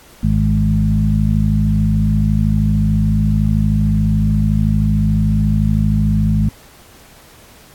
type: harmonic tone with a mistuned harmonic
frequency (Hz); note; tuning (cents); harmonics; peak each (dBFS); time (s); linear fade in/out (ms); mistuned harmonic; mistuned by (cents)
52.7; G#1; +26; 1 / 2 / 3 / 4; -17 / -17 / -17 / -17; 0.23-6.49; 5; 2; -15
effects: pink hiss -44 dBFS RMS until 7.74 s + AAC 64 kbps